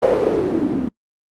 blue noise with low-pass filter sweep, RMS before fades -18 dBFS, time 0.02-0.89 s, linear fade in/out 10 ms, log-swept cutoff 540 to 240 Hz, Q 5.7, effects noise-tail reverb RT60 0.1 s tail -26 dB re dry + Opus 32 kbps

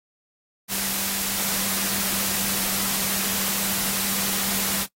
sine tone in noise, 196 Hz, G3, in tune, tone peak -35 dBFS, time 0.68-4.87 s, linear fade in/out 50 ms, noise white, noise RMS -25 dBFS, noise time 0.68-4.87 s, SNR -13 dB, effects noise-tail reverb RT60 0.1 s tail -21 dB re dry + AAC 48 kbps

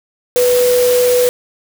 sine tone in noise, 493.9 Hz, B4, in tune, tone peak -9 dBFS, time 0.36-1.29 s, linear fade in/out 0 ms, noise white, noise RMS -21 dBFS, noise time 0.36-1.29 s, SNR +9 dB, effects none

